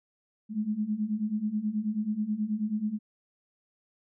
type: beating tone pair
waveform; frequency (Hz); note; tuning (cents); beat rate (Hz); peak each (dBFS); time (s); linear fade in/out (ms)
sine; 207.2 / 216.5; G#3 / A3; -4 / -28; 9.3; -32 / -29; 0.49-2.99; 50
effects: none